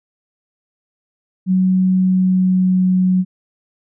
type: tone with pitch glide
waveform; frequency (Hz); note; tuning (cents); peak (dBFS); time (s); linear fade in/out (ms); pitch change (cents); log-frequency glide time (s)
sine; 186.1 to 184.6; F#3 to F#3; +10 to -4; -11; 1.46-3.25; 50; -14; 1.94-2.86
effects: none